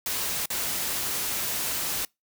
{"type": "noise with dropouts", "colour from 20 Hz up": "white", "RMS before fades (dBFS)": -29, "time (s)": [0.06, 2.05], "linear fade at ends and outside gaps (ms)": 2, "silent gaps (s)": [0.458, 0.502], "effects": ["noise-tail reverb RT60 0.2 s tail -26 dB re dry"]}